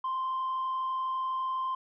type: tone with frequency modulation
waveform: sine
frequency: 1044 Hz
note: C6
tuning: 4 cents flat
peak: -27 dBFS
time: 0.04-1.75 s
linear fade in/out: 5 ms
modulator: 32.1 Hz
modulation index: 0.36
effects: tanh soft clip ceiling -27 dBFS

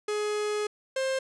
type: tone pair in turn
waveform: 45% pulse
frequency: 420 / 529.2 Hz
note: G#4 / C5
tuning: +19 / +20 cents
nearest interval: major third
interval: 401 cents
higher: second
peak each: -27 / -26 dBFS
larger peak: second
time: 0.08-0.67 / 0.96-1.19 s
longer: first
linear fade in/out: 5 ms
effects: resampled to 22050 Hz

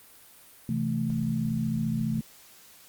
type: chord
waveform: sine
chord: A minor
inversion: first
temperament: equal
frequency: 130.81 / 164.81 / 220 Hz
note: C3 / E3 / A3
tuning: 0 / 0 / 0 cents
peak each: -31 / -31 / -28 dBFS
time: 0.69-2.21 s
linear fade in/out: 2 ms
effects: white hiss -53 dBFS RMS until 2.88 s + Opus 32 kbps

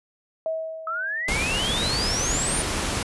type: tone with exponential decay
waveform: sine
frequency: 643 Hz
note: E5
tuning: 43 cents flat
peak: -22 dBFS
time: 0.46-1.66 s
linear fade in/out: 1 ms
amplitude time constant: 260 ms
type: exponential sweep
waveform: sine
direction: up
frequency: 1275 to 9630 Hz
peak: -25 dBFS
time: 0.87-2.62 s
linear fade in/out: 2 ms
type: noise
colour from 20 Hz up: pink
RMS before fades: -26 dBFS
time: 1.28-3.03 s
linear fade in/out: 5 ms
effects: resampled to 24000 Hz

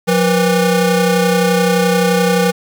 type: ring-modulated tone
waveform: 35% pulse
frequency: 329.6 Hz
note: E4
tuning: in tune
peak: -6 dBFS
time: 0.07-2.52 s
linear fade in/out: 20 ms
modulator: 149 Hz
effects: none

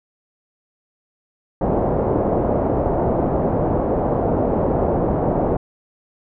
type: low-pass noise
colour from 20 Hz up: white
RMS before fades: -19 dBFS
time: 1.61-5.57 s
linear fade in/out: 5 ms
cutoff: 700 Hz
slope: 24 dB/octave
effects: none

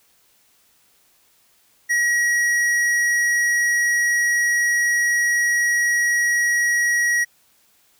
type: tone with hard clipping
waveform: sine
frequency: 1908 Hz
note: A#6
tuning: 40 cents sharp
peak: -18 dBFS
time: 1.89-7.25 s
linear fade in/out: 20 ms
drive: 11 dB
effects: white hiss -59 dBFS RMS until 7.99 s

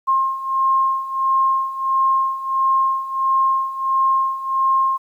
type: beating tone pair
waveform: sine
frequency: 1065 / 1066.5 Hz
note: C6 / C6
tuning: +30 / +33 cents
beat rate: 1.5 Hz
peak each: -21 / -17 dBFS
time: 0.07-4.98 s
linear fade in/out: 20 ms
effects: 9-bit

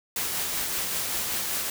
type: noise with tremolo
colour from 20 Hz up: white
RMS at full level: -28 dBFS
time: 0.16-1.7 s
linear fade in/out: 2 ms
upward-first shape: sine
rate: 5.2 Hz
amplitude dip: 25%
effects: none

